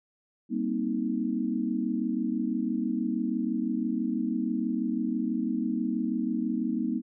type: chord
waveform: sine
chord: C minor seventh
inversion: second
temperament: just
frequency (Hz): 196.22 / 235.5 / 261.6 / 314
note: G3 / Bb3 / C4 / Eb4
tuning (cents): +2 / +18 / 0 / +16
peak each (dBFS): -34 / -29 / -33 / -32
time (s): 0.49-7.02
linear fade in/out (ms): 50
effects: none